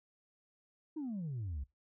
sine exponential sweep, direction down, 326.1 to 63.4 Hz, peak -35 dBFS, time 0.96-1.64 s, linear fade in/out 10 ms, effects noise-tail reverb RT60 0.2 s tail -22 dB re dry + tanh soft clip ceiling -35 dBFS

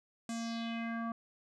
square tone with low-pass filter sweep, 230 Hz, A#3, 23 cents flat, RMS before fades -38 dBFS, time 0.29-1.12 s, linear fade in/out 2 ms, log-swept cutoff 8300 to 1100 Hz, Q 3.2, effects none

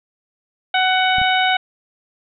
harmonic tone, 746 Hz, F#5, 14 cents sharp, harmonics 1 / 2 / 3 / 4 / 5, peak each -17 / -20 / -22 / -23 / -24 dBFS, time 0.74-1.57 s, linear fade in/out 5 ms
clicks, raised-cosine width 5 ms, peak -18 dBFS, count 2, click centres 1.184 / 1.216 s
effects none

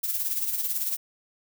violet noise with tremolo, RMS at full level -26 dBFS, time 0.03-0.97 s, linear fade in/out 10 ms, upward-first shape sine, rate 18 Hz, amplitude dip 55%, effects none

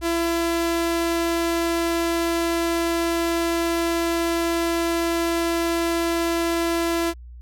sawtooth tone, 336.5 Hz, E4, 36 cents sharp, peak -16 dBFS, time 0.01-7.14 s, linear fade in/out 50 ms, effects added 60 Hz sine -37 dBFS peak until 7.41 s + MP3 64 kbps

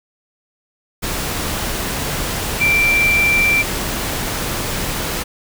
sine tone in noise, 2352 Hz, D7, 2 cents sharp, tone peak -12 dBFS, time 2.6-3.63 s, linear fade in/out 20 ms, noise pink, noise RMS -22 dBFS, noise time 1.02-5.24 s, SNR +7 dB, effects none

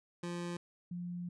25% pulse / sine tone pair in turn, 173.8 / 175.92 Hz, F3 / F3, -8 / +13 cents, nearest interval unison, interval 21 cents, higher second, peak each -34 / -38 dBFS, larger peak first, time 0.23-0.57 / 0.91-1.29 s, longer second, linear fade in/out 5 ms, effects resampled to 22050 Hz

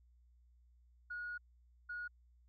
sine tone bursts at uneven times, 1448 Hz, F#6, 38 cents flat, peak -40 dBFS, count 2, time 1.1-1.38 / 1.89-2.08 s, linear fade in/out 10 ms, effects tanh soft clip ceiling -36 dBFS + added 60 Hz sine -64 dBFS peak until 2.48 s

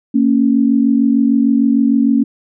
sine tone pair together, 230 / 276.6 Hz, A#3 / C#4, -23 / -4 cents, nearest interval minor third, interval 319 cents, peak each -12 dBFS, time 0.14-2.24 s, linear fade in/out 10 ms, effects none

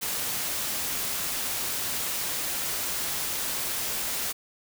white noise, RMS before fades -30 dBFS, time 0.01-4.33 s, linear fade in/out 20 ms, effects none

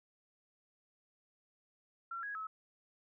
sine tone with pitch steps, 1362 / 1658 / 1293 Hz, F6 / G#6 / E6, -44 / -3 / -34 cents, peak -39 dBFS, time 2.11-2.47 s, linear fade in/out 5 ms, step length 120 ms, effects none

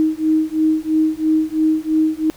sine beating tone pair, 312.5 / 315.5 Hz, D#4 / D#4, +8 / +24 cents, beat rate 3 Hz, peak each -17 dBFS, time 0-2.3 s, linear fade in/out 0 ms, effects pink hiss -45 dBFS RMS until 2.36 s

